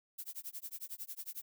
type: noise with tremolo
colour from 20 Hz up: violet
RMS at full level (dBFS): -42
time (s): 0.18-1.42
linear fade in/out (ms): 10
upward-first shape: sine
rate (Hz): 11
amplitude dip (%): 100
effects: none